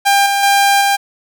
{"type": "tone with level steps", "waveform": "sawtooth", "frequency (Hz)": 798, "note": "G5", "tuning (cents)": 31, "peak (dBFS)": [-5, -9, -5, -7], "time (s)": [0.05, 0.97], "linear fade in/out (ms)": 20, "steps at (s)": [0.26, 0.43, 0.81], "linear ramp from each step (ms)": 2, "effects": []}